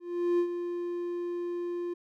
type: tone with ADSR envelope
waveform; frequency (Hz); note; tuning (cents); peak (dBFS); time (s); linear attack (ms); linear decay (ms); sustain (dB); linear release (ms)
triangle; 349.2; F4; 0; -20; 0-1.94; 390; 79; -9; 11
effects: none

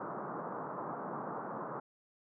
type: band-pass noise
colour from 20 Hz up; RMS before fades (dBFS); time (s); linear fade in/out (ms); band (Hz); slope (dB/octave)
white; -41; 0-1.8; 5; 130 to 1300; 48
effects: none

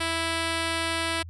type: tone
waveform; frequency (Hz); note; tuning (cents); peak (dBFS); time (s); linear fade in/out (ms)
5% pulse; 329.6; E4; 0; -14; 0-1.23; 10
effects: added 84 Hz sine -38 dBFS peak until 1.29 s + resampled to 24000 Hz

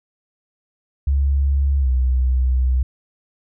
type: tone with pitch glide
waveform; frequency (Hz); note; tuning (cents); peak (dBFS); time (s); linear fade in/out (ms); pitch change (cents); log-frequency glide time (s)
sine; 69.4 to 63.64; C#2 to C2; +3 to -47; -14; 1.07-2.83; 5; -150; 1.8-1.88
effects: none

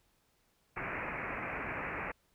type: low-pass noise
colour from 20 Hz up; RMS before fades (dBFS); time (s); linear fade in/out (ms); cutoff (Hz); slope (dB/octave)
white; -39; 0.76-2.12; 10; 2500; 96
effects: pink hiss -73 dBFS RMS until 2.34 s

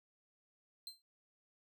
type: tone with exponential decay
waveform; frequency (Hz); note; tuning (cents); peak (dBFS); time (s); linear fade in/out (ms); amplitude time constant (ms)
40% pulse; 4127; C8; -25; -40; 0.87-1.02; 1; 31
effects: none

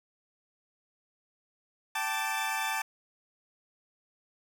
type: chord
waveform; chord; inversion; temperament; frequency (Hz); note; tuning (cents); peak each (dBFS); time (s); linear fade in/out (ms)
20% pulse; G suspended second; none; equal with one note detuned; 773.2 / 880 / 1174.7; G5 / A5 / D6; -24 / 0 / 0; -31 / -27 / -32; 1.95-2.82; 5
effects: none

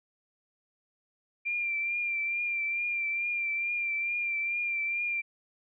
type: tone with vibrato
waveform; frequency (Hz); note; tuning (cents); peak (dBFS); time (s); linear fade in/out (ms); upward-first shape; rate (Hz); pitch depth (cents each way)
sine; 2375; D7; +19; -28; 1.45-5.22; 20; triangle; 2.3; 39
effects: none

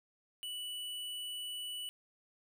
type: tone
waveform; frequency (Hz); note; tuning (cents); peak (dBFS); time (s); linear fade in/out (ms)
square; 2960; F#7; 0; -40; 0.43-1.89; 0
effects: none

